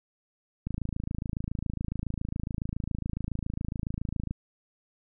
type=click train; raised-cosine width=5 ms; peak=-19 dBFS; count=100; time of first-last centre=0.67-4.31 s; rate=27.2 Hz; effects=none